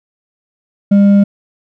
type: tone with hard clipping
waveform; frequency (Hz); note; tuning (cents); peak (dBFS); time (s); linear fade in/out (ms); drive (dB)
sine; 200.6; G3; +40; -6; 0.91-1.24; 10; 4
effects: none